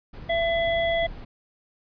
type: noise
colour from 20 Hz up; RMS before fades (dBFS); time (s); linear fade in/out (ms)
brown; -38; 0.13-1.25; 10
type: harmonic tone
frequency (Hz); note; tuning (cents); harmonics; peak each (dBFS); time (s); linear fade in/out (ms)
670; E5; +28; 1 / 3 / 5; -22 / -28 / -33; 0.29-1.07; 10
effects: resampled to 11025 Hz